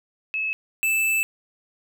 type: tone pair in turn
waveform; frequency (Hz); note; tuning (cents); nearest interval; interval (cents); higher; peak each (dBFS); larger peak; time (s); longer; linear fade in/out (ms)
sine / square; 2593 / 2635; E7 / E7; -29 / -1; unison; 28; second; -23 / -20; second; 0.34-0.53 / 0.83-1.23; second; 0
effects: none